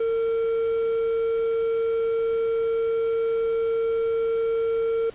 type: tone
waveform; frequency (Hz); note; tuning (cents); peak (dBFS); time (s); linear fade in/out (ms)
triangle; 455.5; A#4; -40; -19; 0-5.1; 5
effects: pink hiss -48 dBFS RMS until 5.14 s + resampled to 8000 Hz